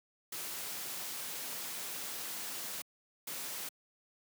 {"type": "noise bursts at uneven times", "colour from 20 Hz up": "white", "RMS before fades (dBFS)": -41, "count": 2, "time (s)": [[0.32, 2.82], [3.27, 3.69]], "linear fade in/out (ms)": 5, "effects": ["high-pass 150 Hz 12 dB/octave"]}